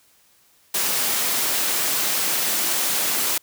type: high-pass noise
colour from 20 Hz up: white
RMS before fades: -22 dBFS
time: 0.74-3.38 s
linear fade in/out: 5 ms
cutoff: 190 Hz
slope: 12 dB/octave
effects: white hiss -58 dBFS RMS until 3.42 s